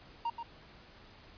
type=tone with echo; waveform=triangle; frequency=932.3 Hz; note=A#5; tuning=in tune; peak=-29 dBFS; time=0.25-0.3 s; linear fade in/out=5 ms; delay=130 ms; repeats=1; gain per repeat=-7 dB; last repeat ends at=0.43 s; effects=pink hiss -56 dBFS RMS until 1.37 s + resampled to 11025 Hz